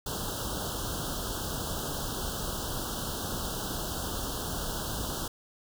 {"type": "band-stop noise", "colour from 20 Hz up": "pink", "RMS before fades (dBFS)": -34, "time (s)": [0.06, 5.28], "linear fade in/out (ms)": 5, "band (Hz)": [1600, 2900], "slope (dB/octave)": 96, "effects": []}